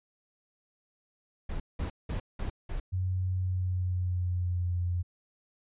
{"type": "noise bursts", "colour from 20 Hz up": "brown", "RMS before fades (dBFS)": -33, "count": 5, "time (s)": [1.49, 2.8], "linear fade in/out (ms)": 5, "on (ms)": 110, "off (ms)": 190}
{"type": "tone with pitch glide", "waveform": "sine", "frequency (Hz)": [92.4, 88.43], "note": ["F#2", "F2"], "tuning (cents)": [-2, 22], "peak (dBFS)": -27, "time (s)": [2.92, 5.03], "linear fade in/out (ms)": 20, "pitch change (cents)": -76, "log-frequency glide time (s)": [3.4, 4.75]}
{"effects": ["resampled to 8000 Hz"]}